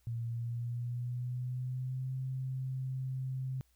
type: tone with pitch glide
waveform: sine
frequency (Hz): 116.54 to 130.81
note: A#2 to C3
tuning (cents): 0 to 0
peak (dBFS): -34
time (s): 0.07-3.61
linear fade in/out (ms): 0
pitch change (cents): +200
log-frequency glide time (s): 0.28-2.13
effects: added 60 Hz sine -69 dBFS peak until 3.75 s + white hiss -74 dBFS RMS until 3.75 s